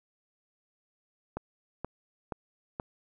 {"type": "click train", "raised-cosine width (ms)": 1, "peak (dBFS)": -20, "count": 4, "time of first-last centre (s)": [1.37, 2.799], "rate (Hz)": 2.1, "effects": []}